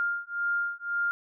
sine beating tone pair, 1402 / 1403.9 Hz, F6 / F6, +6 / +9 cents, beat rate 1.9 Hz, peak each -30 dBFS, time 0-1.11 s, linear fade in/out 0 ms, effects none

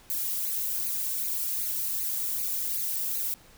violet noise with flanger, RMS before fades -30 dBFS, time 0.1-3.34 s, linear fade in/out 0 ms, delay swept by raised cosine 0.45 to 2.15 ms, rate 2.6 Hz, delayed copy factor +0.8, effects pink hiss -55 dBFS RMS until 3.57 s

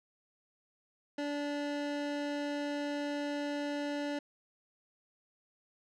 25% pulse tone, 289.8 Hz, D4, 23 cents flat, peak -30 dBFS, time 1.18-4.19 s, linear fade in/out 5 ms, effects low-pass 5000 Hz 12 dB/octave

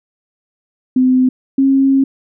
sine tone pair in turn, 256.2 / 270.5 Hz, C4 / C#4, -36 / -42 cents, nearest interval minor second, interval 94 cents, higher second, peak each -8 dBFS, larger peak neither, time 0.96-1.29 / 1.58-2.04 s, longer second, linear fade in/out 5 ms, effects none

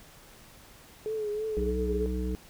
sine tone with vibrato, 427.3 Hz, G#4, 49 cents sharp, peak -29 dBFS, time 1.06-2.06 s, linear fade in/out 0 ms, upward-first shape triangle, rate 3.1 Hz, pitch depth 59 cents each way
harmonic tone, 62.3 Hz, B1, 16 cents sharp, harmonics 1 / 3 / 5 / 7, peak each -30 / -35 / -37 / -38 dBFS, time 1.57-2.35 s, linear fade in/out 0 ms
effects pink hiss -53 dBFS RMS until 2.49 s

